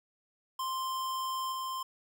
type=tone with level steps; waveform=square; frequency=1046.5 Hz; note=C6; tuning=in tune; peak=-33 / -35 dBFS; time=0.59-1.83 s; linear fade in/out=5 ms; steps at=1.52 s; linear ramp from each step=2 ms; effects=none